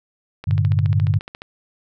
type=click train; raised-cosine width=0.3 ms; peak=-18 dBFS; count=15; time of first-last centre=0.44-1.419 s; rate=14.3 Hz
type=chord; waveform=sine; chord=G minor; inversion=none; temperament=equal with one note detuned; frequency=98 / 113.88 / 146.83 Hz; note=G2 / Bb2 / D3; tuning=0 / -40 / 0 cents; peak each=-17 / -21 / -20 dBFS; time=0.47-1.19 s; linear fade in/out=10 ms
effects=none